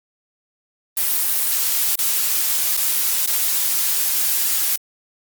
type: noise with dropouts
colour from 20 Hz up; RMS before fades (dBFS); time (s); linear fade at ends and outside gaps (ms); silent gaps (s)
blue; -19; 0.97-4.76; 2; 1.955-1.988 / 2.768-2.774 / 3.262-3.274
effects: Opus 32 kbps